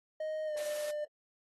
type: tone with pitch glide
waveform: triangle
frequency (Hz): 622.3 to 598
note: D#5 to D5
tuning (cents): 0 to +31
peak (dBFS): -32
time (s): 0.2-1.05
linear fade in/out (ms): 5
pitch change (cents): -69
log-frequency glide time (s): 0.45-0.57
type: high-pass noise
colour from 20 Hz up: white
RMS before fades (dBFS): -45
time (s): 0.57-0.91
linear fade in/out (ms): 2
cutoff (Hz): 310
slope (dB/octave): 12
effects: AAC 32 kbps

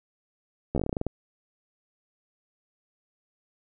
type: slowing click train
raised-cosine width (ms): 2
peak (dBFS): -14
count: 12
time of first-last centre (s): 0.75-1.067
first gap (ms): 13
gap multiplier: 1.15
effects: none

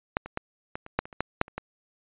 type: clicks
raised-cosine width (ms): 0.5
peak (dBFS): -8 / -23 / -14 / -18 / -27 / -8 / -26 / -29 / -10 / -6 / -30 / -17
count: 12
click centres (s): 0.169 / 0.26 / 0.374 / 0.755 / 0.864 / 0.99 / 1.055 / 1.128 / 1.206 / 1.414 / 1.481 / 1.58
effects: resampled to 8000 Hz

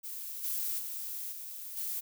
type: noise with level steps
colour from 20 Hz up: violet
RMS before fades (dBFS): -41 / -34 / -39 / -43 / -36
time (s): 0.03-2.01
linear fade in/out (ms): 20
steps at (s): 0.43 / 0.78 / 1.31 / 1.76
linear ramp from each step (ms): 20
effects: none

